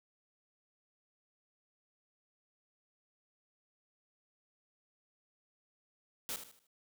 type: noise with echo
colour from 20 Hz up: white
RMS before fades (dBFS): -39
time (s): 6.29-6.36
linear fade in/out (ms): 0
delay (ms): 77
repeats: 4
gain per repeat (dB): -9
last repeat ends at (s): 6.668
effects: none